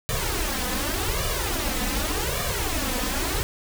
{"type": "noise with flanger", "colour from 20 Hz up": "pink", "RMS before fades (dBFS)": -26, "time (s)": [0.09, 3.43], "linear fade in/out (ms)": 0, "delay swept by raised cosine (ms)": [1.7, 4], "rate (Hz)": 0.86, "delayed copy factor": 0.85, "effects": []}